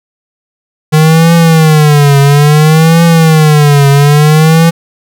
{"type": "tone with vibrato", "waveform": "square", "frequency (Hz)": 153.3, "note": "D#3", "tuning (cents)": -25, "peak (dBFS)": -3, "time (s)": [0.92, 4.71], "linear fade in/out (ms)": 20, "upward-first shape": "triangle", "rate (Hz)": 0.59, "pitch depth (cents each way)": 170, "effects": []}